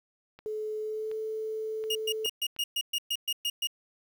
click train, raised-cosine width 0.3 ms, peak -33 dBFS, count 4, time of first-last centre 0.39-2.564 s, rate 1.38 Hz
sine tone with pitch glide, 430 to 437.3 Hz, A4 to A4, -40 to -11 cents, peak -31 dBFS, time 0.46-2.26 s, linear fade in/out 0 ms, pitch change +29 cents, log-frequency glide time 0.8-1.16 s
40% pulse tone bursts, 2855 Hz, F7, 37 cents sharp, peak -26 dBFS, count 11, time 1.9-3.672 s, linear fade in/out 5 ms, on 52 ms, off 120 ms
effects 10-bit

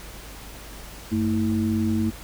sine tone cluster, 95.4 / 222.2 / 324 Hz, G2 / A3 / E4, -47 / +17 / -30 cents, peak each -27 / -22 / -27 dBFS, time 1.11-2.11 s, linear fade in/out 20 ms, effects added 50 Hz sine -42 dBFS peak until 2.23 s + pink hiss -42 dBFS RMS until 2.23 s

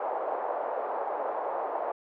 white band-pass noise, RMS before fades -32 dBFS, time 0-1.92 s, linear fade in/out 5 ms, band 500 to 860 Hz, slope 24 dB/octave, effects none

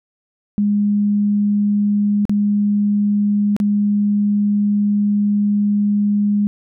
sine tone with dropouts, 205.6 Hz, G#3, 17 cents flat, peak -13 dBFS, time 0.58-6.47 s, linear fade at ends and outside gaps 0 ms, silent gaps 2.253-2.295 / 3.565-3.601 s, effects none

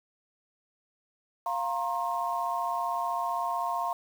sine chord, F suspended fourth, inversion none, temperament equal with one note detuned, 698.5 / 932.3 / 1067.9 Hz, F5 / Bb5 / C6, 0 / 0 / +35 cents, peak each -32 dBFS, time 1.46-3.93 s, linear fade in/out 2 ms, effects 8-bit

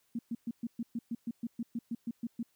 sine tone bursts, 233.1 Hz, A#3, in tune, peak -32 dBFS, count 15, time 0.15-2.43 s, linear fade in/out 5 ms, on 40 ms, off 120 ms, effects white hiss -73 dBFS RMS until 2.55 s

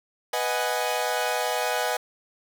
sawtooth chord, G# minor seventh, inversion first, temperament equal, 493.9 / 622.3 / 740 / 830.6 Hz, B4 / D#5 / F#5 / G#5, 0 / 0 / 0 / 0 cents, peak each -26 dBFS, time 0.33-1.97 s, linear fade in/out 5 ms, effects none

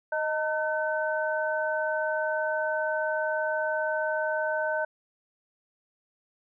sine tone cluster, 622 / 907 / 1521 Hz, D#5 / A#5 / F#6, -1 / -48 / +47 cents, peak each -28 / -33 / -30 dBFS, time 0.12-4.85 s, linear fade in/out 5 ms, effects none

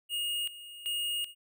square tone with tremolo, 2856 Hz, F7, 38 cents sharp, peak -31 dBFS, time 0.09-1.35 s, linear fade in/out 50 ms, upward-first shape square, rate 1.3 Hz, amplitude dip 80%, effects none

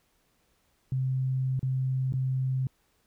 sine tone with dropouts, 130.81 Hz, C3, in tune, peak -25 dBFS, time 0.92-2.67 s, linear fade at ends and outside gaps 2 ms, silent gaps 1.594-1.629 / 2.124-2.137 s, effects pink hiss -70 dBFS RMS until 3.06 s

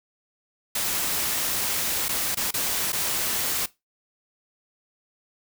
white noise with dropouts, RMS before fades -26 dBFS, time 0.75-3.66 s, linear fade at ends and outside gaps 5 ms, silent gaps 2.084-2.09 / 2.348-2.37 / 2.509-2.539 / 2.922-2.929 s, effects noise-tail reverb RT60 0.2 s tail -19 dB re dry

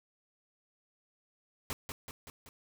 pink noise with echo, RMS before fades -37 dBFS, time 1.7-1.73 s, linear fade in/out 0 ms, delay 190 ms, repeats 4, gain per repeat -4 dB, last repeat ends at 2.49 s, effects none

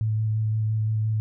sine tone with vibrato, 109 Hz, A2, 16 cents flat, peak -21 dBFS, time 0.01-1.2 s, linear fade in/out 0 ms, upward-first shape square, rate 5.8 Hz, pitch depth 11 cents each way, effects none

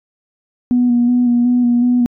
sine tone with vibrato, 243.1 Hz, B3, 27 cents flat, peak -9 dBFS, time 0.71-2.06 s, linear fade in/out 0 ms, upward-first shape square, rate 2.7 Hz, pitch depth 20 cents each way, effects tanh soft clip ceiling -5 dBFS

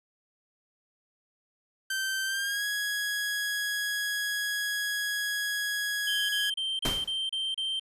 sawtooth tone with pitch glide, 1554 to 1665.5 Hz, G6 to G#6, -16 to +4 cents, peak -25 dBFS, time 1.9-6.5 s, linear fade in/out 5 ms, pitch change +120 cents, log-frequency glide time 2.25-2.65 s
triangle tone bursts, 3136 Hz, G7, in tune, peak -27 dBFS, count 7, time 6.07-7.796 s, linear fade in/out 5 ms, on 220 ms, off 31 ms
pink noise with exponential decay, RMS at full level -27 dBFS, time 6.85-7.2 s, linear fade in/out 2 ms, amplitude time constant 75 ms
effects resampled to 32000 Hz

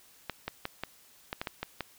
clicks, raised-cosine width 0.3 ms, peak -17 dBFS, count 9, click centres 0.297 / 0.48 / 0.654 / 0.836 / 1.329 / 1.415 / 1.472 / 1.63 / 1.807 s, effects white hiss -59 dBFS RMS until 1.98 s

